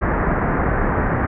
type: low-pass noise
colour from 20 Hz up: pink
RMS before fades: -19 dBFS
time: 0.01-1.27 s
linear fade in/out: 20 ms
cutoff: 1900 Hz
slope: 48 dB/octave
effects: none